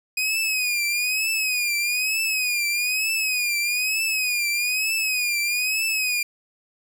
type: tone with vibrato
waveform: sawtooth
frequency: 2489 Hz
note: D#7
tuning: in tune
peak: -18 dBFS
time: 0.17-6.23 s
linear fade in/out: 5 ms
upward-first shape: triangle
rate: 1.1 Hz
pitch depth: 110 cents each way
effects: none